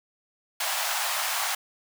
pink high-pass noise, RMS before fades -28 dBFS, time 0.6-1.55 s, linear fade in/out 5 ms, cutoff 670 Hz, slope 48 dB/octave, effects none

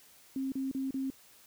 sine tone bursts, 267.3 Hz, C4, 37 cents sharp, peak -31 dBFS, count 4, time 0.36-1.102 s, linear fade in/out 2 ms, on 160 ms, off 34 ms, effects white hiss -59 dBFS RMS until 1.46 s

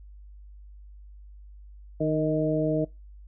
harmonic tone with a mistuned harmonic, 154.5 Hz, D#3, 12 cents flat, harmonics 1 / 2 / 3 / 4, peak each -28 / -27 / -29 / -28 dBFS, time 2-2.85 s, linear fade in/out 10 ms, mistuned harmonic 4, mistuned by +21 cents, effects noise-tail reverb RT60 0.2 s tail -22 dB re dry + added 50 Hz sine -44 dBFS peak until 3.27 s

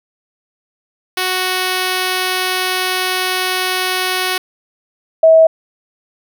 5% pulse / sine tone pair in turn, 370 / 645.5 Hz, F#4 / E5, 0 / -37 cents, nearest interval minor seventh, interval 963 cents, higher second, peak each -4 dBFS, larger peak neither, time 1.17-4.38 / 5.23-5.47 s, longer first, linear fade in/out 5 ms, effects none

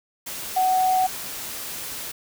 sine tone in noise, 746 Hz, F#5, 14 cents sharp, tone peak -17 dBFS, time 0.56-1.07 s, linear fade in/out 10 ms, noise white, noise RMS -33 dBFS, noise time 0.26-2.12 s, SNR +13 dB, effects none

